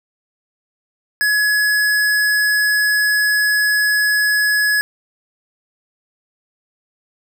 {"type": "tone", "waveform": "square", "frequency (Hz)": 1690, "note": "G#6", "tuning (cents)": 30, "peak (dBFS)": -14, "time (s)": [1.21, 4.81], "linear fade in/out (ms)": 0, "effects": []}